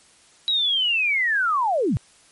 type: linear sweep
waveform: sine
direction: down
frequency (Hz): 3900 to 92.5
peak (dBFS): -18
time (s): 0.48-1.97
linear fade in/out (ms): 0
effects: white hiss -54 dBFS RMS until 2.31 s + MP3 48 kbps